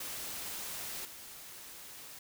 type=noise with level steps; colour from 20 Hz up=white; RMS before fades=-41 / -49 dBFS; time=0-2.19 s; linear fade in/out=5 ms; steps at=1.05 s; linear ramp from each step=2 ms; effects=none